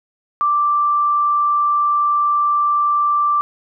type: tone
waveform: sine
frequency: 1174.7 Hz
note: D6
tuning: in tune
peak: -13 dBFS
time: 0.41-3.41 s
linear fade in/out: 0 ms
effects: none